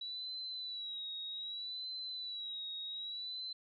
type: tone with vibrato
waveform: sine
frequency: 3911 Hz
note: B7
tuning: 18 cents flat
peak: -40 dBFS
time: 0.01-3.53 s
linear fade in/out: 5 ms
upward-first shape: sine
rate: 0.64 Hz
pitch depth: 64 cents each way
effects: none